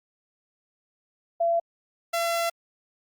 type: tone pair in turn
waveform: sine / sawtooth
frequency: 677 / 677 Hz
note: E5 / E5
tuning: +46 / +46 cents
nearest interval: unison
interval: 0 cents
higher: neither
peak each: -20 dBFS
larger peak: neither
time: 1.4-1.6 / 2.13-2.5 s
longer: second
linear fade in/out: 10 ms
effects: Opus 48 kbps